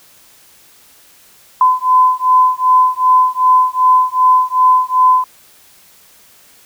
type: beating tone pair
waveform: sine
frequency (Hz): 1015 / 1017.6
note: B5 / C6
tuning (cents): +47 / -48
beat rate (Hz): 2.6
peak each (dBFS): -11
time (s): 1.61-5.24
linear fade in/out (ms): 2
effects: white hiss -46 dBFS RMS until 6.65 s